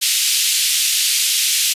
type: band-pass noise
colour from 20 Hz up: pink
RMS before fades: -17 dBFS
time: 0.01-1.74 s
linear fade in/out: 20 ms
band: 2800 to 13000 Hz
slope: 24 dB/octave
effects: resampled to 32000 Hz